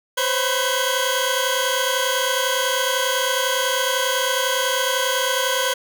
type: tone cluster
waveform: sawtooth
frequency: 510 / 540 / 988 / 1516 / 3273 Hz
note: C5 / C#5 / B5 / F#6 / G#7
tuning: -44 / -45 / 0 / +42 / -26 cents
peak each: -21 / -22 / -23 / -22 / -22 dBFS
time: 0.17-5.74 s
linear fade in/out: 10 ms
effects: none